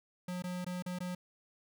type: tone with dropouts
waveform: square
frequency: 180 Hz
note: F#3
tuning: 47 cents flat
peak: -37 dBFS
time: 0.28-1.15 s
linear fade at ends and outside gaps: 5 ms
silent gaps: 0.423-0.439 / 0.646-0.664 / 0.824-0.861 / 0.988-1.004 s
effects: none